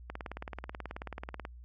click train, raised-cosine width 0.5 ms, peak -24 dBFS, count 26, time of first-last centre 0.1-1.451 s, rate 18.5 Hz, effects added 60 Hz sine -47 dBFS peak until 1.64 s + AAC 64 kbps

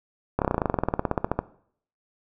slowing click train, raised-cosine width 1 ms, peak -8 dBFS, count 22, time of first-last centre 0.39-1.39 s, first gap 28 ms, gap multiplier 1.05, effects noise-tail reverb RT60 0.6 s tail -18 dB re dry

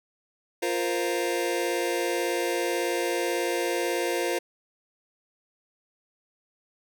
sawtooth chord, F suspended fourth, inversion none, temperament just, 349.2 / 465.6 / 523.8 Hz, F4 / Bb4 / C5, 0 / -2 / +2 cents, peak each -24 / -26 / -26 dBFS, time 0.62-4.39 s, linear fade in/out 10 ms, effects none

